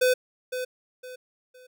square tone with echo, 505 Hz, B4, 39 cents sharp, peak -19 dBFS, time 0.01-0.14 s, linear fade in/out 10 ms, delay 510 ms, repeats 3, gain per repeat -10 dB, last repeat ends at 1.67 s, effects none

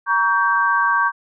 sine chord, G diminished, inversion first, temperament just, 940.8 / 1128.9 / 1568 Hz, Bb5 / Db6 / G6, +16 / +31 / 0 cents, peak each -21 / -18 / -18 dBFS, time 0.06-1.12 s, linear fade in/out 50 ms, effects none

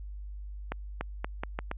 accelerating click train, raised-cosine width 0.5 ms, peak -17 dBFS, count 6, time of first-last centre 0.72-1.714 s, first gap 290 ms, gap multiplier 0.81, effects added 50 Hz sine -38 dBFS peak until 1.77 s + resampled to 8000 Hz

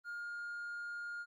triangle tone, 1417 Hz, F6, 25 cents sharp, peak -38 dBFS, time 0.04-1.26 s, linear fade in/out 50 ms, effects tanh soft clip ceiling -35 dBFS + Opus 32 kbps

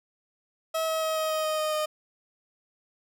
30% pulse tone with pitch steps, 644 / 639.6 / 635.1 / 630.7 / 626.4 / 622.1 / 617.8 / 613.5 Hz, E5 / D#5 / D#5 / D#5 / D#5 / D#5 / D#5 / D#5, -41 / +48 / +35 / +23 / +11 / 0 / -12 / -25 cents, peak -23 dBFS, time 0.74-1.86 s, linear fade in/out 10 ms, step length 140 ms, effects none

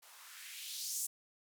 violet noise with band-pass filter sweep, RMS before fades -44 dBFS, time 0.02-1.07 s, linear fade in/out 10 ms, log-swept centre 690 to 8300 Hz, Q 2.1, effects none

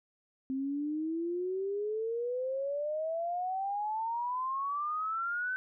sine exponential sweep, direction up, 261.6 to 1531 Hz, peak -31 dBFS, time 0.5-5.56 s, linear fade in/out 0 ms, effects none

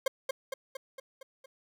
40% pulse tone with echo, 533 Hz, C5, 32 cents sharp, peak -24 dBFS, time 0.06-0.08 s, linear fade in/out 5 ms, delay 230 ms, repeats 6, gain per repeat -4 dB, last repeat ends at 1.46 s, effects none

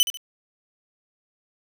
sawtooth tone with echo, 3006 Hz, F#7, 27 cents sharp, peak -11 dBFS, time 0-0.03 s, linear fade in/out 0 ms, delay 71 ms, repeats 2, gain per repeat -10 dB, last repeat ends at 0.172 s, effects none

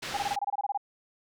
white low-pass noise, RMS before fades -37 dBFS, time 0.02-0.36 s, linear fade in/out 10 ms, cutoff 3900 Hz, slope 12 dB/octave
sine tone bursts, 810 Hz, G#5, 43 cents flat, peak -26 dBFS, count 12, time 0.14-0.776 s, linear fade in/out 5 ms, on 31 ms, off 24 ms
effects none

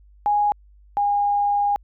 sine tone pair in turn, 827 / 815.1 Hz, G#5 / G#5, -8 / -33 cents, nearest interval unison, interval 25 cents, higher first, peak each -16 / -17 dBFS, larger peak first, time 0.26-0.52 / 0.97-1.76 s, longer second, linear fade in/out 0 ms, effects added 50 Hz sine -48 dBFS peak until 1.83 s

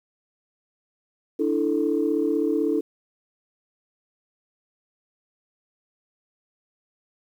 sine chord, D suspended second, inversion none, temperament equal, 293.7 / 329.6 / 440 Hz, D4 / E4 / A4, 0 / 0 / 0 cents, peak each -24 dBFS, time 1.39-2.81 s, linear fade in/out 10 ms, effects tanh soft clip ceiling -11 dBFS + 9-bit

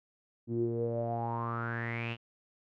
sawtooth tone with low-pass filter sweep, 116.54 Hz, A#2, in tune, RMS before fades -34 dBFS, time 0.47-2.17 s, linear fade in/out 50 ms, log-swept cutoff 290 to 2900 Hz, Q 9.2, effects none

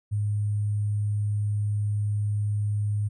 sine tone with sample-and-hold, 103.83 Hz, G#2, in tune, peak -23 dBFS, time 0.11-3.09 s, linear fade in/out 20 ms, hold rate 8820 Hz, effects resampled to 24000 Hz

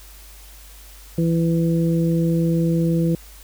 harmonic tone, 166.2 Hz, E3, 15 cents sharp, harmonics 1 / 2 / 3, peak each -17 / -23 / -27 dBFS, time 1.18-3.15 s, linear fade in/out 2 ms, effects added 50 Hz sine -42 dBFS peak until 3.43 s + white hiss -46 dBFS RMS until 3.43 s

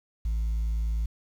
sine tone, 55 Hz, A1, in tune, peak -22 dBFS, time 0.25-1.06 s, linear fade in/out 5 ms, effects tanh soft clip ceiling -24 dBFS + 9-bit

